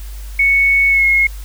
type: tone with pitch glide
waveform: sine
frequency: 2215 to 2163 Hz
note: C#7 to C#7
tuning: -2 to -43 cents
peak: -9 dBFS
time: 0.39-1.27 s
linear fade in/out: 5 ms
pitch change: -41 cents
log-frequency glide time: 0.89-1.05 s
effects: added 50 Hz sine -26 dBFS peak until 1.44 s + white hiss -41 dBFS RMS until 1.44 s